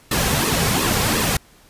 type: noise with flanger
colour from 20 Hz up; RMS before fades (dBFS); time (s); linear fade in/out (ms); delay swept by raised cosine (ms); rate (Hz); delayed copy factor
pink; -19; 0.11-1.37; 5; 1.3 to 3.4; 2.8; -0.6
effects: pink hiss -51 dBFS RMS until 1.69 s + resampled to 32000 Hz